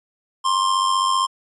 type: tone with amplitude modulation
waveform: square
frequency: 1056 Hz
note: C6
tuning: 16 cents sharp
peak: -15 dBFS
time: 0.44-1.27 s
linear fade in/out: 20 ms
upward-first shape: sine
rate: 95.3 Hz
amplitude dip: 55%
effects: resampled to 24000 Hz